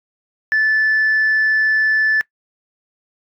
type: tone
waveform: sine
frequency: 1747 Hz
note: A6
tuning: 13 cents flat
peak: -11 dBFS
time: 0.52-2.21 s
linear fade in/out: 0 ms
effects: noise-tail reverb RT60 0.1 s tail -22 dB re dry + tanh soft clip ceiling -10 dBFS